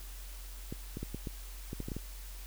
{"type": "clicks", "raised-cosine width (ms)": 3, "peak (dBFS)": -25, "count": 10, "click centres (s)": [0.725, 0.971, 1.03, 1.146, 1.272, 1.731, 1.803, 1.885, 1.918, 1.966], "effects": ["added 45 Hz sine -43 dBFS peak until 2.46 s", "white hiss -52 dBFS RMS until 2.46 s"]}